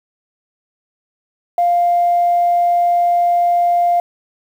sine tone, 698.5 Hz, F5, in tune, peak -10 dBFS, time 1.58-4 s, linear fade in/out 2 ms, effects tanh soft clip ceiling -6 dBFS + 7-bit

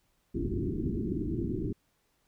white low-pass noise, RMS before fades -32 dBFS, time 0.34-1.73 s, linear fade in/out 10 ms, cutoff 390 Hz, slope 96 dB/octave, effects pink hiss -73 dBFS RMS until 2.27 s

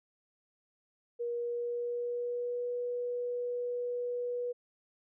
sine tone with pitch glide, 475.5 to 487.5 Hz, A#4 to B4, +34 to -23 cents, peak -32 dBFS, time 1.19-4.53 s, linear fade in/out 20 ms, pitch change +43 cents, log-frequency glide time 1.3-2.71 s, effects none

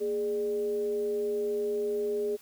sine tone with frequency modulation, 415.3 Hz, G#4, in tune, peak -27 dBFS, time 0-2.37 s, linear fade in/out 20 ms, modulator 183 Hz, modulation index 0.36, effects white hiss -56 dBFS RMS until 2.41 s

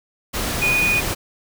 sine tone in noise, 2468 Hz, D#7, 15 cents flat, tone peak -16 dBFS, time 0.61-1.01 s, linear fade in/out 20 ms, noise pink, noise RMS -24 dBFS, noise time 0.33-1.15 s, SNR +5 dB, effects none

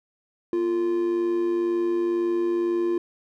triangle tone with amplitude modulation, 346.8 Hz, F4, 12 cents flat, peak -17 dBFS, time 0.53-2.98 s, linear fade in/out 2 ms, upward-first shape sine, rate 102 Hz, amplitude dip 45%, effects none

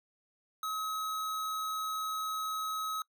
square tone, 1278 Hz, D#6, 46 cents sharp, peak -34 dBFS, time 0.63-3.02 s, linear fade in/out 2 ms, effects noise-tail reverb RT60 0.1 s tail -24 dB re dry

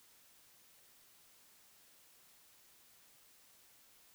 silence, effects white hiss -65 dBFS RMS until 4.14 s

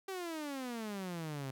sawtooth exponential sweep, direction down, 392 to 130.1 Hz, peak -35 dBFS, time 0.08-1.51 s, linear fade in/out 5 ms, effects none

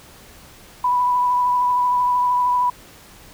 sine tone with vibrato, 987.8 Hz, B5, in tune, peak -15 dBFS, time 0.84-2.7 s, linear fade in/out 5 ms, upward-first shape triangle, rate 13 Hz, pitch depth 20 cents each way, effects pink hiss -45 dBFS RMS until 3.33 s

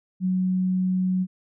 sine tone, 185 Hz, F#3, in tune, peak -20 dBFS, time 0.2-1.27 s, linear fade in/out 50 ms, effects none

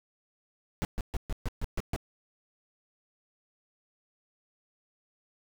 brown noise bursts, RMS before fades -30 dBFS, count 8, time 0.82-1.962 s, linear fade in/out 0 ms, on 29 ms, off 130 ms, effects none

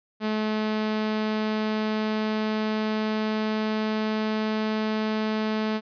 sawtooth tone with pitch glide, 215.5 to 216.7 Hz, A3 to A3, -36 to -26 cents, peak -20 dBFS, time 0.2-5.81 s, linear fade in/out 50 ms, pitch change +10 cents, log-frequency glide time 0.48-4.73 s, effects resampled to 11025 Hz

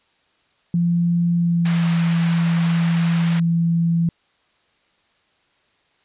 sine tone with pitch glide, 171.8 to 167.97 Hz, F3 to E3, -28 to +33 cents, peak -15 dBFS, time 0.74-4.09 s, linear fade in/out 2 ms, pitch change -39 cents, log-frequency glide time 1.36-1.9 s
white band-pass noise, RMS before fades -33 dBFS, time 1.65-3.4 s, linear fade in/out 5 ms, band 670 to 2500 Hz, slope 12 dB/octave
effects white hiss -62 dBFS RMS until 6.04 s + resampled to 8000 Hz

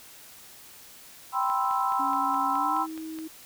sine chord, C major seventh, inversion second, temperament equal, 784 / 987.8 / 1046.5 / 1318.5 Hz, G5 / B5 / C6 / E6, 0 / 0 / 0 / 0 cents, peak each -29 dBFS, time 1.32-2.87 s, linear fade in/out 50 ms
click train, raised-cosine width 0.3 ms, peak -28 dBFS, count 9, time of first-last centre 1.5-3.188 s, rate 4.74 Hz
sine tone with pitch glide, 277.1 to 318.3 Hz, C#4 to D#4, -1 to +39 cents, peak -34 dBFS, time 1.99-3.28 s, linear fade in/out 10 ms, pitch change +240 cents, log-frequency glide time 2.53-2.81 s
effects white hiss -49 dBFS RMS until 3.45 s

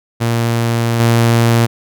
sawtooth tone with level steps, 116.54 Hz, A#2, in tune, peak -9 / -5 dBFS, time 0.2-1.67 s, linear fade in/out 20 ms, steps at 1 s, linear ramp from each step 2 ms, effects none

